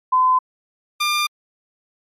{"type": "tone pair in turn", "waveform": ["sine", "15% pulse"], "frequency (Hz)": [1021, 1197.5], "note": ["C6", "D6"], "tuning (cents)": [-43, 33], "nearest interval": "minor third", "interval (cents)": 276, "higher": "second", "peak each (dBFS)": [-12, -11], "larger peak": "second", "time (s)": [[0.12, 0.39], [1, 1.27]], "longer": "neither", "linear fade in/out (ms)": 10, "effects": ["low-pass 11000 Hz 12 dB/octave", "MP3 64 kbps"]}